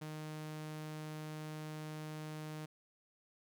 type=tone; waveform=sawtooth; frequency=154.3 Hz; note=D#3; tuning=14 cents flat; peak=-39 dBFS; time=0.01-2.66 s; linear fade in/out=10 ms; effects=none